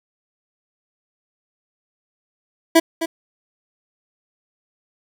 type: tone with echo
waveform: 25% pulse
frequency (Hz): 328.8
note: E4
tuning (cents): -4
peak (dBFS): -5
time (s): 2.75-2.8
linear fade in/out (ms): 10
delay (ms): 260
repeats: 1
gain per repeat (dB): -11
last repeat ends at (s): 3.06
effects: 7-bit